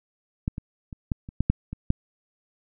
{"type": "clicks", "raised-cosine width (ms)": 5, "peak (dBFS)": [-12, -20, -25, -12, -25, -9, -6, -20, -7], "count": 9, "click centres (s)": [0.479, 0.581, 0.928, 1.118, 1.289, 1.406, 1.5, 1.73, 1.904], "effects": []}